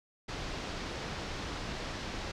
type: low-pass noise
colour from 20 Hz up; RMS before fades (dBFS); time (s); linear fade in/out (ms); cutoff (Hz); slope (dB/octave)
pink; -39; 0.28-2.32; 10; 5700; 24
effects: none